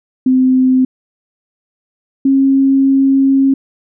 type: tone pair in turn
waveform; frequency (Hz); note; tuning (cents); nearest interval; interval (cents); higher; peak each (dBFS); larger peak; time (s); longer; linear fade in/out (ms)
sine; 258.1 / 270.7; C4 / C#4; -23 / -41; minor second; 82; second; -7; neither; 0.26-0.85 / 2.25-3.54; second; 5
effects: none